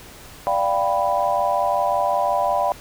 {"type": "chord", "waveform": "sine", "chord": "G dominant seventh", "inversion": "second", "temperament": "equal", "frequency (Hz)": [587.3, 698.5, 784, 987.8], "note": ["D5", "F5", "G5", "B5"], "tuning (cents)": [0, 0, 0, 0], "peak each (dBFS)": -23, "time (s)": [0.47, 2.72], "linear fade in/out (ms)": 0, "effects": ["pink hiss -42 dBFS RMS until 2.8 s"]}